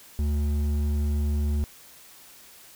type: tone with hard clipping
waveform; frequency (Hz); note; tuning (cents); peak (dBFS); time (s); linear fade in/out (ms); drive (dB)
sine; 73.42; D2; 0; -24; 0.19-1.64; 0; 8
effects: white hiss -50 dBFS RMS until 2.75 s